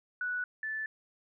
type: tone pair in turn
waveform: sine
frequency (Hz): 1476 / 1751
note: F#6 / A6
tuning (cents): -5 / -9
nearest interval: minor third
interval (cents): 296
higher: second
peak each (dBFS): -31 / -33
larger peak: first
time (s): 0.21-0.44 / 0.63-0.86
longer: neither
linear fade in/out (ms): 2
effects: none